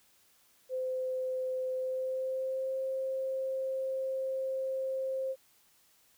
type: tone with pitch glide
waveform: sine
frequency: 515 to 528.6 Hz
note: C5 to C5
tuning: -28 to +18 cents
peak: -31 dBFS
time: 0.69-5.36 s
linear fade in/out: 50 ms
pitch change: +46 cents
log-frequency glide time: 1.74-2.77 s
effects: white hiss -66 dBFS RMS until 6.17 s